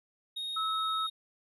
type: tone with vibrato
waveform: triangle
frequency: 3729 Hz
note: A#7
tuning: in tune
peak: -33 dBFS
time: 0.36-1.1 s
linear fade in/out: 10 ms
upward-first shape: triangle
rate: 19 Hz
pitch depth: 9 cents each way
type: tone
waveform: sine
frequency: 1298 Hz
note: E6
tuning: 27 cents flat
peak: -30 dBFS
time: 0.56-1.07 s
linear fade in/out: 10 ms
effects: none